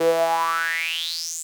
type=tone with high-pass filter sweep; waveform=sawtooth; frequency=164.81 Hz; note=E3; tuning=in tune; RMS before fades=-23 dBFS; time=0-1.43 s; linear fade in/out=10 ms; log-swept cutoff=420 to 7900 Hz; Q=8.5; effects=none